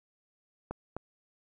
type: clicks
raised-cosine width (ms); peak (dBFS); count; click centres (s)
1; -22; 2; 0.71 / 0.966
effects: none